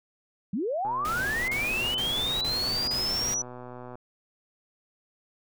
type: linear sweep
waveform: sine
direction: up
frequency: 170 to 5950 Hz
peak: -26 dBFS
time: 0.53-3.42 s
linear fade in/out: 5 ms
type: click train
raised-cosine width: 1 ms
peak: -28 dBFS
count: 386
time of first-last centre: 0.85-3.955 s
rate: 124 Hz
type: noise bursts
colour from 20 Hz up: pink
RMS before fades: -36 dBFS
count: 5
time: 1.05-3.34 s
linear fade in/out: 0 ms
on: 430 ms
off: 35 ms
effects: none